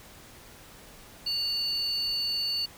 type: tone pair together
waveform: triangle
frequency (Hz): 2821 / 4478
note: F7 / C#8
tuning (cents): +17 / +17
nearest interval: minor sixth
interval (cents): 800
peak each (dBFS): -34 / -25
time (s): 1.26-2.66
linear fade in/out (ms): 10
effects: tanh soft clip ceiling -22 dBFS + pink hiss -50 dBFS RMS until 2.77 s